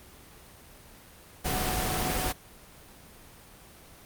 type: tone in noise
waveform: sine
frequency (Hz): 740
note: F#5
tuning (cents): 0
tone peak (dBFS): -34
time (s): 1.44-2.33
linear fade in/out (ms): 20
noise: pink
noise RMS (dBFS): -29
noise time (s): 1.44-2.33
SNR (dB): -8
effects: pink hiss -51 dBFS RMS until 4.05 s + Opus 24 kbps